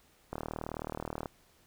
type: click train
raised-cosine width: 1 ms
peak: -22 dBFS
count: 37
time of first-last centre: 0.33-1.258 s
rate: 38.8 Hz
effects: pink hiss -65 dBFS RMS until 1.66 s